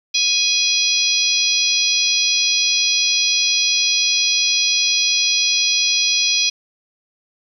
harmonic tone with a mistuned harmonic, 830 Hz, G#5, 1 cent flat, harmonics 3 / 4 / 5 / 6 / 7, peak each -21 / -21 / -21 / -21 / -21 dBFS, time 0.14-6.5 s, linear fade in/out 10 ms, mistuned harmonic 5, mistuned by -24 cents, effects 8-bit

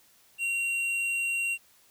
sine tone with hard clipping, 2751 Hz, F7, 27 cents flat, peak -28 dBFS, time 0.38-1.58 s, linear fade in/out 50 ms, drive 7 dB, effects white hiss -61 dBFS RMS until 1.9 s

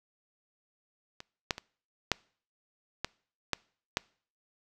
clicks, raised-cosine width 0.2 ms, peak -25 / -10 / -22 / -7 / -13 / -10 / -9 dBFS, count 7, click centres 1.204 / 1.508 / 1.581 / 2.117 / 3.046 / 3.533 / 3.971 s, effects noise-tail reverb RT60 0.5 s tail -25 dB re dry

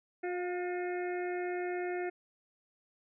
harmonic tone with a mistuned harmonic, 358.3 Hz, F4, 44 cents sharp, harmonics 1 / 2 / 4 / 5 / 6 / 7, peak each -34 / -40 / -47 / -46 / -47 / -54 dBFS, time 0.23-2.1 s, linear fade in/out 10 ms, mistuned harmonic 2, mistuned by -18 cents, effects none

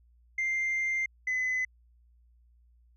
sine tone pair in turn, 2096 / 2020 Hz, C7 / B6, +2 / +39 cents, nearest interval minor second, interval 63 cents, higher first, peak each -25 dBFS, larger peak neither, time 0.38-1.06 / 1.27-1.65 s, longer first, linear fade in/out 5 ms, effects tanh soft clip ceiling -25 dBFS + added 59 Hz sine -59 dBFS peak until 2.96 s

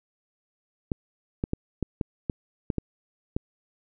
clicks, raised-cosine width 3 ms, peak -13 dBFS, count 9, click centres 0.918 / 1.439 / 1.534 / 1.827 / 2.012 / 2.298 / 2.702 / 2.783 / 3.365 s, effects none

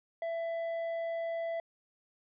sine tone with tanh clipping, 666 Hz, E5, 18 cents sharp, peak -34 dBFS, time 0.22-1.6 s, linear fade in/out 2 ms, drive 8 dB, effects low-pass 3000 Hz 12 dB/octave

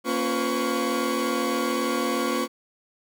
40% pulse tone cluster, 234 / 274.2 / 351.8 / 505 / 1123 Hz, A#3 / C#4 / F4 / B4 / C#6, +7 / -19 / +13 / +39 / +22 cents, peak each -29 dBFS, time 0.04-2.48 s, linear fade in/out 50 ms, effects none

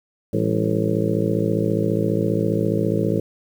harmonic tone with a mistuned harmonic, 54.8 Hz, A1, 6 cents flat, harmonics 2 / 3 / 4 / 5 / 6 / 7 / 8 / 9 / 10, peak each -25 / -25 / -25 / -31 / -25 / -31 / -25 / -30 / -29 dBFS, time 0.33-3.2 s, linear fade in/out 5 ms, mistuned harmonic 4, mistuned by -130 cents, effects 8-bit

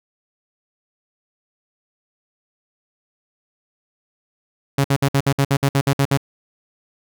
sawtooth tone bursts, 138.59 Hz, C#3, in tune, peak -10 dBFS, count 12, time 4.78-6.174 s, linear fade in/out 5 ms, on 63 ms, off 58 ms, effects none

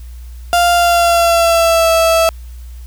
35% pulse tone with pitch glide, 697 to 657.9 Hz, F5 to E5, -4 to -4 cents, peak -7 dBFS, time 0.53-2.29 s, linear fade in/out 0 ms, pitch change -100 cents, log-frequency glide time 0.74-1.9 s, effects added 60 Hz sine -28 dBFS peak until 2.86 s + white hiss -48 dBFS RMS until 2.86 s

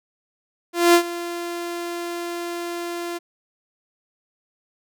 sawtooth tone with ADSR envelope, 344.9 Hz, F4, 22 cents flat, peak -6 dBFS, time 0.73-3.19 s, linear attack 210 ms, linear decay 85 ms, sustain -17 dB, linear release 22 ms, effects none

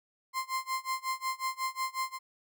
35% pulse tone with tremolo, 1046.5 Hz, C6, in tune, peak -27 dBFS, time 0.33-2.19 s, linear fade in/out 50 ms, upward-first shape sine, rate 5.5 Hz, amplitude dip 95%, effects none

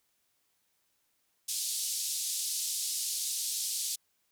white band-pass noise, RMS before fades -34 dBFS, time 1.48-3.96 s, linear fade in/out 10 ms, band 3800 to 11000 Hz, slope 24 dB/octave, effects white hiss -75 dBFS RMS until 4.31 s

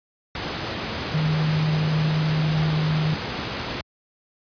sine tone in noise, 155.56 Hz, D#3, in tune, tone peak -19 dBFS, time 1.14-3.14 s, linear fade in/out 2 ms, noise pink, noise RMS -28 dBFS, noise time 0.35-3.81 s, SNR +6 dB, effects high-pass 80 Hz 12 dB/octave + resampled to 11025 Hz

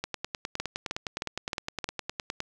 two click trains, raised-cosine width 0.2 ms, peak -14 / -13 dBFS, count 24 / 5, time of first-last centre 0.04-2.404 / 0.6-1.842 s, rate 9.73 / 3.22 Hz, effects none

